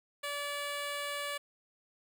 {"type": "tone", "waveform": "10% pulse", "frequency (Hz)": 576, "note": "D5", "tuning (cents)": -34, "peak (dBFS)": -27, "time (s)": [0.23, 1.38], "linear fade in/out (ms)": 10, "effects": []}